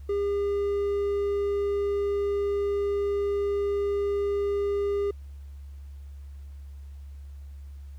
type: tone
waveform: triangle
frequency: 403.8 Hz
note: G#4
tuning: 49 cents flat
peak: -22 dBFS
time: 0.09-5.11 s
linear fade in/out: 5 ms
effects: added 70 Hz sine -39 dBFS peak until 7.98 s + pink hiss -65 dBFS RMS until 7.98 s